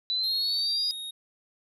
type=linear sweep; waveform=sine; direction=up; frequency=3951 to 4924 Hz; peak=-25 dBFS; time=0.1-0.91 s; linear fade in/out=0 ms
type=tone with pitch glide; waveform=square; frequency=3779 to 3742 Hz; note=A#7 to A#7; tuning=+23 to +6 cents; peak=-35 dBFS; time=0.23-1.11 s; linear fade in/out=10 ms; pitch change=-17 cents; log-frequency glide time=0.33-0.63 s
effects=none